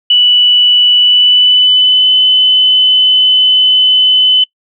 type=tone with pitch glide; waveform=sine; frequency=2960 to 3022 Hz; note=F#7 to F#7; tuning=0 to +36 cents; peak=-4 dBFS; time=0.1-4.44 s; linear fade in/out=5 ms; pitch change=+36 cents; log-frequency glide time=0.98-2.12 s; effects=noise-tail reverb RT60 0.1 s tail -24 dB re dry